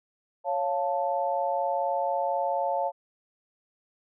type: chord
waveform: sine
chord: Db augmented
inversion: none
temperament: equal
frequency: 554.4 / 698.5 / 880 Hz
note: Db5 / F5 / A5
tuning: 0 / 0 / 0 cents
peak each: -29 dBFS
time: 0.44-2.92 s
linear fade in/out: 50 ms
effects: none